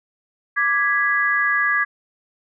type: chord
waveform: sine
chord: G# diminished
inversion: second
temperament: equal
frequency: 1174.7 / 1661.2 / 1975.5 Hz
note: D6 / G#6 / B6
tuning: 0 / 0 / 0 cents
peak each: -23 / -18 / -23 dBFS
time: 0.56-1.85 s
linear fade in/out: 20 ms
effects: none